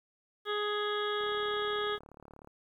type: harmonic tone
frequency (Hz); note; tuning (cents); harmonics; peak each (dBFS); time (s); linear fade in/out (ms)
416.8; G#4; +6; 1 / 2 / 3 / 4 / 5 / 7 / 8 / 9; -33 / -45 / -36 / -39 / -47 / -50 / -39 / -46; 0.45-1.99; 50
type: click train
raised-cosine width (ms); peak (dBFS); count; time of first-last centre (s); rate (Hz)
1; -37; 47; 1.21-2.474; 36.4
effects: 11-bit